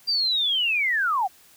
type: linear sweep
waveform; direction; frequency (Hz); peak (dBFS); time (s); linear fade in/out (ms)
sine; down; 4774 to 698.5; -20; 0.07-1.28; 20
effects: white hiss -54 dBFS RMS until 1.56 s